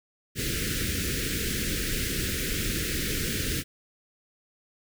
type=band-stop noise; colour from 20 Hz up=pink; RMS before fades=-29 dBFS; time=0.35-3.64 s; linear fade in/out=50 ms; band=480 to 1500 Hz; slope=48 dB/octave; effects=none